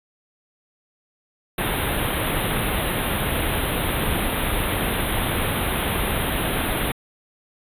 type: band-stop noise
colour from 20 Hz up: pink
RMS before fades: -23 dBFS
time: 1.58-6.92 s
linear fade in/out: 5 ms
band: 3800 to 9400 Hz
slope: 96 dB/octave
effects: resampled to 32000 Hz